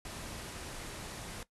pink low-pass noise, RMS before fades -44 dBFS, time 0.05-1.43 s, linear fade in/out 2 ms, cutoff 12000 Hz, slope 96 dB/octave, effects noise-tail reverb RT60 0.1 s tail -17 dB re dry

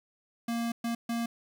square tone bursts at uneven times, 233.1 Hz, A#3, in tune, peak -30 dBFS, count 3, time 0.48-0.72 / 0.84-0.95 / 1.09-1.26 s, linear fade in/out 5 ms, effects 10-bit

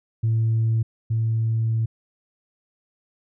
sine tone pair in turn, 112.6 / 112.6 Hz, A2 / A2, +40 / +40 cents, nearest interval unison, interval 0 cents, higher neither, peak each -16 / -18 dBFS, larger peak first, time 0.23-0.83 / 1.1-1.86 s, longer second, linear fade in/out 10 ms, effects tanh soft clip ceiling -15 dBFS

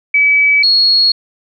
sine tone pair in turn, 2289 / 4321 Hz, D7 / C#8, -45 / -45 cents, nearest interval major seventh, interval 1100 cents, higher second, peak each -7 dBFS, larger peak neither, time 0.14-0.63 / 0.63-1.12 s, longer neither, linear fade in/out 5 ms, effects none

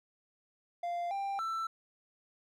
triangle tone with pitch steps, 695 / 791 / 1332 Hz, F5 / G5 / E6, -9 / +15 / +18 cents, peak -31 dBFS, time 0.83-1.67 s, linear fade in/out 5 ms, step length 280 ms, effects none

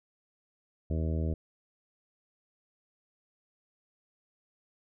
harmonic tone, 79.9 Hz, D#2, 47 cents sharp, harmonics 1 / 2 / 3 / 4 / 5 / 6 / 7 / 8, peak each -29 / -35 / -39 / -41 / -43 / -45 / -46 / -47 dBFS, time 0.9-1.34 s, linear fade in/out 5 ms, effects none

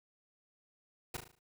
pink noise with echo, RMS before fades -39 dBFS, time 1.14-1.17 s, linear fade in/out 5 ms, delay 37 ms, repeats 6, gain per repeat -6 dB, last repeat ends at 1.392 s, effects none

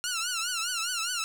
10% pulse tone with vibrato, 1400 Hz, F6, 4 cents sharp, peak -20 dBFS, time 0.04-1.24 s, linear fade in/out 0 ms, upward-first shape triangle, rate 4.9 Hz, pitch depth 140 cents each way, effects 8-bit

